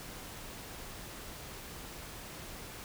silence, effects pink hiss -46 dBFS RMS until 2.84 s

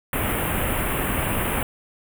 pink band-stop noise, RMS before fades -24 dBFS, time 0.13-1.63 s, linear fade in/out 2 ms, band 3000 to 9100 Hz, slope 48 dB/octave, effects none

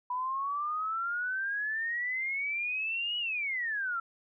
sine exponential two-way sweep, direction up then down, 982 to 2938 to 1332 Hz, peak -30 dBFS, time 0.1-4 s, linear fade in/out 5 ms, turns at 3.18 s, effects none

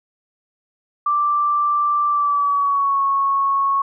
sine tone with pitch glide, 1174.7 to 1102.4 Hz, D6 to C#6, 0 to -10 cents, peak -15 dBFS, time 1.06-3.82 s, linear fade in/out 5 ms, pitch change -110 cents, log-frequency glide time 2.08-3.01 s, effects none

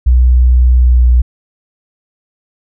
sine tone with pitch glide, 62 to 60.83 Hz, B1 to B1, +7 to -26 cents, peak -4 dBFS, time 0.06-1.22 s, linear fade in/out 10 ms, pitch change -33 cents, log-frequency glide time 0.77-1.11 s, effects none

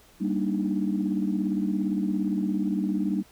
sine chord, Eb major seventh, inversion first, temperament equal, 196 / 233.1 / 293.7 / 311.1 Hz, G3 / Bb3 / D4 / Eb4, 0 / 0 / 0 / 0 cents, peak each -26 / -31 / -30 / -30 dBFS, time 0.2-3.23 s, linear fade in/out 20 ms, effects tanh soft clip ceiling -14 dBFS + pink hiss -56 dBFS RMS until 3.31 s

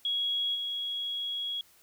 sine tone with level steps, 3322 Hz, G#7, in tune, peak -27 / -31 dBFS, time 0.05-1.61 s, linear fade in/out 2 ms, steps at 0.54 s, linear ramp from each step 20 ms, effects white hiss -61 dBFS RMS until 1.82 s

